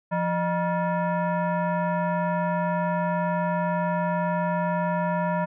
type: tone with frequency modulation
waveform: sine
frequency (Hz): 173.5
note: F3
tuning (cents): -11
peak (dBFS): -22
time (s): 0.11-5.46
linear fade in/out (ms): 20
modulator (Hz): 786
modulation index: 1.3
effects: none